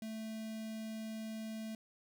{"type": "tone with notch filter", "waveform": "square", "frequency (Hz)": 220, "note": "A3", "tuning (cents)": 0, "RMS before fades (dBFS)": -43, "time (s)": [0.02, 1.75], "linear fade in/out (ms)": 2, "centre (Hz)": 1200, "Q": 1.1, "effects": []}